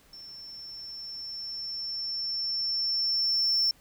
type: tone with level ramp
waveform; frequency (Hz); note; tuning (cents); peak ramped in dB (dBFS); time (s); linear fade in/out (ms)
sine; 5390; E8; +38; -43 to -19; 0.13-3.71; 2
effects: tanh soft clip ceiling -21 dBFS + pink hiss -60 dBFS RMS until 3.8 s